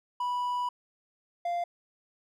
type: tone pair in turn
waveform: triangle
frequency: 983 / 695.1 Hz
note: B5 / F5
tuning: -8 / -8 cents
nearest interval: tritone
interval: 600 cents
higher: first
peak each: -26 dBFS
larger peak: neither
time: 0.2-0.69 / 1.45-1.64 s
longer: first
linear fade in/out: 5 ms
effects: none